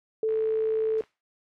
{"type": "tone", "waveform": "sine", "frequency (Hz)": 440, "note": "A4", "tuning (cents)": 0, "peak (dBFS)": -22, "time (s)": [0.23, 1.01], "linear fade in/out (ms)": 2}
{"type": "click train", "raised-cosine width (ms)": 0.3, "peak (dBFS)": -30, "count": 46, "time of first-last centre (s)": [0.29, 1.038], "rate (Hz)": 60.2}
{"type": "noise with exponential decay", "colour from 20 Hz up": "blue", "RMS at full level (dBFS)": -36, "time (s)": [0.98, 1.21], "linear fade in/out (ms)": 1, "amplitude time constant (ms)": 49}
{"effects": ["noise-tail reverb RT60 0.1 s tail -23 dB re dry", "low-pass 2000 Hz 12 dB/octave"]}